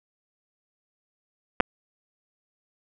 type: clicks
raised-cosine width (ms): 0.5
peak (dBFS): -4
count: 2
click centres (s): 1.602 / 1.606
effects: none